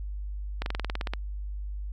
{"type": "slowing click train", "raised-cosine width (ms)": 0.3, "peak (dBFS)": -15, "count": 11, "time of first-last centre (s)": [0.62, 1.136], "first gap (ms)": 41, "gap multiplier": 1.05, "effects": ["added 50 Hz sine -32 dBFS peak until 1.92 s"]}